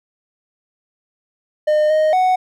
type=tone with pitch steps; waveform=triangle; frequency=608 / 621 / 741 Hz; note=D#5 / D#5 / F#5; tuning=-40 / -3 / +2 cents; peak=-10 dBFS; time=1.67-2.36 s; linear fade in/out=10 ms; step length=230 ms; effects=none